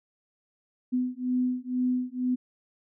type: beating tone pair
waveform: sine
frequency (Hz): 250.3 / 252.4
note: B3 / B3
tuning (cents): +23 / +38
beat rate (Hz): 2.1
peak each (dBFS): -28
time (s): 0.92-2.36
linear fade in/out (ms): 20
effects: none